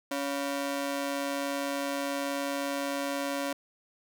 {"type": "ring-modulated tone", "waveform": "sawtooth", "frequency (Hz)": 421.1, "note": "G#4", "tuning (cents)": 24, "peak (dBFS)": -23, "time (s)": [0.11, 3.53], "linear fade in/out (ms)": 5, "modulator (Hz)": 141, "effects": []}